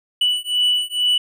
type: beating tone pair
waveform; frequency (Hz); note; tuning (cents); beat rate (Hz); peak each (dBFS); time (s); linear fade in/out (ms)
triangle; 2960 / 2962.2; F#7 / F#7; 0 / +1; 2.2; -18 / -18; 0.21-1.18; 5
effects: none